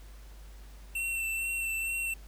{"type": "tone with vibrato", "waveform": "square", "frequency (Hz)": 2700, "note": "E7", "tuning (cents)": 41, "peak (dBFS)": -31, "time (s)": [0.95, 2.14], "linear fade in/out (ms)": 5, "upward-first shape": "sine", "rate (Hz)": 2.2, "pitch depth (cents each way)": 18, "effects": ["added 50 Hz sine -46 dBFS peak until 2.27 s", "pink hiss -58 dBFS RMS until 2.27 s"]}